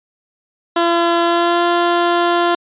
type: tone with pitch glide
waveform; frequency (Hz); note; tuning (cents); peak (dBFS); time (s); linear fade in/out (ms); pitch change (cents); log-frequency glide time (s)
15% pulse; 340.3 to 346; F4 to F4; -45 to -16; -6; 0.76-2.55; 5; +29; 1.23-1.64
effects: resampled to 8000 Hz